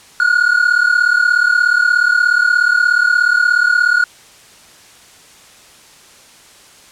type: tone pair together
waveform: triangle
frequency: 1428.2 / 1465 Hz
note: F6 / F#6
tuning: +38 / -18 cents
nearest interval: unison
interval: 44 cents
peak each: -11 dBFS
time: 0.2-4.04 s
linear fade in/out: 2 ms
effects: white hiss -43 dBFS RMS until 6.91 s + low-pass 9000 Hz 12 dB/octave